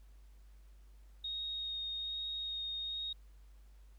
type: tone with vibrato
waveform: sine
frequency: 3729 Hz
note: A#7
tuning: in tune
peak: -37 dBFS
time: 1.24-3.13 s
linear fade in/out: 5 ms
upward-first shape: sine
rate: 1.2 Hz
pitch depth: 9 cents each way
effects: added 50 Hz sine -55 dBFS peak until 3.98 s + pink hiss -73 dBFS RMS until 3.98 s